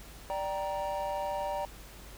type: tone cluster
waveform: triangle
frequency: 589 / 778 / 939 Hz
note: D5 / G5 / A#5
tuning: +5 / -13 / +12 cents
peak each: -33 / -35 / -34 dBFS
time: 0.3-1.65 s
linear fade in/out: 0 ms
effects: added 50 Hz sine -50 dBFS peak until 2.17 s + pink hiss -51 dBFS RMS until 2.17 s